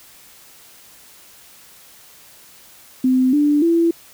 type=tone with pitch steps; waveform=sine; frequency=257.1 / 293.6 / 335.3 Hz; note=C4 / D4 / E4; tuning=-30 / 0 / +30 cents; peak=-12 dBFS; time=3.04-3.91 s; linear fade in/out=5 ms; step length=290 ms; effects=white hiss -46 dBFS RMS until 4.13 s